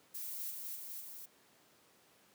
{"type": "noise with echo", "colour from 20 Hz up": "violet", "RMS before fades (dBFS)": -43, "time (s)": [0.14, 0.51], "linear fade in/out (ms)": 10, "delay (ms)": 250, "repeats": 3, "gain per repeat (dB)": -2, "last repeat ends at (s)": 1.26, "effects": ["pink hiss -66 dBFS RMS until 2.34 s", "high-pass 200 Hz 12 dB/octave"]}